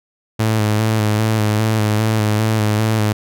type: tone with vibrato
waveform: sawtooth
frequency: 108.2 Hz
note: A2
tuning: 29 cents flat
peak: -10 dBFS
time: 0.39-3.13 s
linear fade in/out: 10 ms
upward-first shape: square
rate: 2.5 Hz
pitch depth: 31 cents each way
effects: none